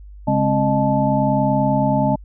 sine tone cluster, 136.9 / 206.6 / 267.6 / 614 / 870 Hz, C#3 / G#3 / C4 / D#5 / A5, -21 / -9 / +39 / -23 / -20 cents, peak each -21 dBFS, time 0.27-2.16 s, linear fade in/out 10 ms, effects added 50 Hz sine -36 dBFS peak until 2.24 s

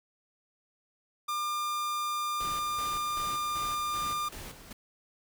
45% pulse tone, 1200 Hz, D6, 37 cents sharp, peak -30 dBFS, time 1.28-4.29 s, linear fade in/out 10 ms
pink noise with tremolo, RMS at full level -43 dBFS, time 2.4-4.73 s, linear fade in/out 5 ms, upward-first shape square, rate 2.6 Hz, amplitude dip 60%
effects none

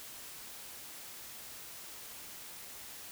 silence, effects white hiss -48 dBFS RMS until 3.11 s

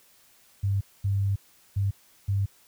sine tone bursts at uneven times, 99 Hz, G2, 18 cents sharp, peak -22 dBFS, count 4, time 0.63-0.81 / 1.04-1.36 / 1.76-1.91 / 2.28-2.46 s, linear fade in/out 10 ms, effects white hiss -59 dBFS RMS until 2.67 s

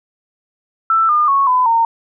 sine tone with pitch steps, 1328 / 1210.8 / 1103.9 / 1006.4 / 917.6 Hz, E6 / D#6 / C#6 / B5 / A#5, +12 / -48 / -8 / +32 / -28 cents, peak -10 dBFS, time 0.9-1.85 s, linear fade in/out 2 ms, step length 190 ms, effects none

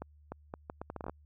accelerating click train, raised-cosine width 1 ms, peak -25 dBFS, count 12, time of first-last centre 0.02-1.096 s, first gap 300 ms, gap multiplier 0.73, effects added 74 Hz sine -57 dBFS peak until 1.25 s

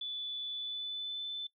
sine tone with pitch glide, 3471 to 3519 Hz, A7 to A7, -24 to 0 cents, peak -36 dBFS, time 0.01-1.47 s, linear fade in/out 5 ms, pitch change +24 cents, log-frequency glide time 0.53-1.25 s, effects noise-tail reverb RT60 0.1 s tail -20 dB re dry

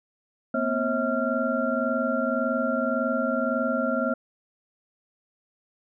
sine tone cluster, 233.1 / 254.9 / 540 / 644 / 1381 Hz, A#3 / C4 / C#5 / E5 / F6, 0 / -45 / -45 / -41 / -20 cents, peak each -29 dBFS, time 0.54-4.14 s, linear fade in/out 5 ms, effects none

